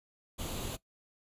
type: noise with comb filter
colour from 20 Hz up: pink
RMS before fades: -38 dBFS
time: 0.38-0.77 s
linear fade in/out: 20 ms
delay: 0.28 ms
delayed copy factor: +0.55
effects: noise-tail reverb RT60 0.1 s tail -18 dB re dry + resampled to 32000 Hz